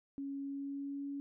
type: tone with pitch glide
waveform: sine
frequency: 277.2 to 281.1 Hz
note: C#4 to C#4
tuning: 0 to +24 cents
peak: -38 dBFS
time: 0.18-1.2 s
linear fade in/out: 0 ms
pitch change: +24 cents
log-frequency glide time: 0.4-1.08 s
effects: none